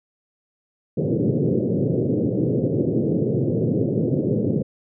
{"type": "band-pass noise", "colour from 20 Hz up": "pink", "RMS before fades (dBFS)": -21, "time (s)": [0.97, 4.63], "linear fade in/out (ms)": 10, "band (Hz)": [110, 510], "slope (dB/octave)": 48, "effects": []}